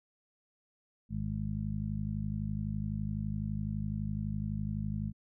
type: harmonic tone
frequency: 51.91 Hz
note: G#1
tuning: in tune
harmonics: 1 / 2 / 3 / 4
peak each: -40 / -37 / -38 / -37 dBFS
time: 1.09-5.13 s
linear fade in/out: 50 ms
effects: none